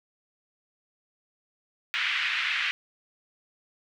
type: band-pass noise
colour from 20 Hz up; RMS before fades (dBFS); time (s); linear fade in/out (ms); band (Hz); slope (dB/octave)
white; -28; 1.94-2.71; 0; 1600 to 2800; 24
effects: none